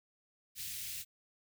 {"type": "band-stop noise", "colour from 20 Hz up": "white", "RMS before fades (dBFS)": -42, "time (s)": [0.55, 1.05], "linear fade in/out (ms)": 50, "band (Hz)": [150, 2100], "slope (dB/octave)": 24, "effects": []}